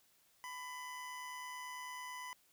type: tone with amplitude modulation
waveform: 25% pulse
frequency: 1000 Hz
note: B5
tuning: 21 cents sharp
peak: -39 dBFS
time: 0.44-2.33 s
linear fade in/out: 0 ms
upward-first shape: sine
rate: 149 Hz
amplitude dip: 35%
effects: white hiss -71 dBFS RMS until 2.52 s